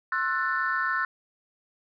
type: chord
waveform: sine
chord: F# half-diminished seventh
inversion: second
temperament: just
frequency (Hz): 1065.6 / 1332 / 1480 / 1776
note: C6 / E6 / F#6 / A6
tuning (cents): +31 / +18 / 0 / +16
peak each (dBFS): -31 / -29 / -28 / -29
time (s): 0.12-1.05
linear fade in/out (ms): 2
effects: tanh soft clip ceiling -16 dBFS